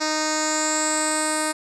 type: tone with low-pass filter sweep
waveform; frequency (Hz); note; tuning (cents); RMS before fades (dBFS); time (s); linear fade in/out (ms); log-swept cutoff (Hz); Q
10% pulse; 309.3; D#4; -10; -23; 0-1.53; 20; 6100 to 9200; 8.7
effects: none